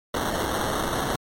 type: noise with sample-and-hold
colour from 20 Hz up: white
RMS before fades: -26 dBFS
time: 0.14-1.16 s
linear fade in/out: 5 ms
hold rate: 2450 Hz
effects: MP3 64 kbps